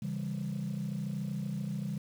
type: chord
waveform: sine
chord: C# diminished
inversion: none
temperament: just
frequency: 138.59 / 166.31 / 199.57 Hz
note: C#3 / E3 / G3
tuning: 0 / +16 / +31 cents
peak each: -36 / -37 / -35 dBFS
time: 0.02-1.98 s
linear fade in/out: 5 ms
effects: tanh soft clip ceiling -28 dBFS + 9-bit